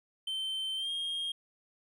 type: tone with pitch glide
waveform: triangle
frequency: 3100 to 3235 Hz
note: G7 to G#7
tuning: -20 to -46 cents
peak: -31 dBFS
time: 0.27-1.32 s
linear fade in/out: 5 ms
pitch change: +74 cents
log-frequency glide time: 0.76-0.9 s
effects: none